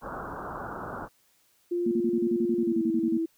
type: low-pass noise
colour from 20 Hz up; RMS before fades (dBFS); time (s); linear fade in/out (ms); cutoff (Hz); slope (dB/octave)
white; -37; 0.01-1.09; 50; 1500; 96
type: tone with pitch glide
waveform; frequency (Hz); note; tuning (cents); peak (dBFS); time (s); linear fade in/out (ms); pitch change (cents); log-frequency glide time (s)
sine; 349.2 to 327.7; F4 to E4; 0 to -10; -25; 1.71-3.26; 10; -110; 2.6-2.83
type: tone bursts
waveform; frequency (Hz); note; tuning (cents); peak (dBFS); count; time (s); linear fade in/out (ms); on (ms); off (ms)
sine; 233.1; A#3; 0; -24; 15; 1.86-3.175; 5; 55; 35
effects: white hiss -66 dBFS RMS until 3.37 s